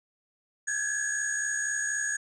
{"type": "tone cluster", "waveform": "sine", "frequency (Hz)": [1571, 1644, 1708, 6700, 8370], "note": ["G6", "G#6", "G#6", "G#8", "C9"], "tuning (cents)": [3, -18, 48, 14, 0], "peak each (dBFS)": [-40, -32, -33, -31, -38], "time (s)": [0.67, 2.17], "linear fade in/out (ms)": 10, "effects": ["tanh soft clip ceiling -18 dBFS"]}